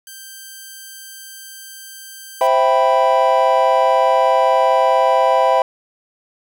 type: tone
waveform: 5% pulse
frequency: 1568 Hz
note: G6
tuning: in tune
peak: -23 dBFS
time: 0.07-2.47 s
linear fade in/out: 2 ms
type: chord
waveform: triangle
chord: C major seventh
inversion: none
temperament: equal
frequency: 523.3 / 659.3 / 784 / 987.8 Hz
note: C5 / E5 / G5 / B5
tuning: 0 / 0 / 0 / 0 cents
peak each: -15 dBFS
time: 2.41-5.62 s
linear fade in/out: 2 ms
effects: none